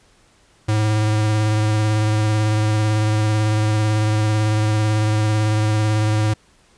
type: tone with vibrato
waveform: square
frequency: 107.4 Hz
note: A2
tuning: 41 cents flat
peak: -16 dBFS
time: 0.68-6.34 s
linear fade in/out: 10 ms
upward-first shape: sine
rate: 18 Hz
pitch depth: 20 cents each way
effects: pink hiss -55 dBFS RMS until 6.77 s + resampled to 22050 Hz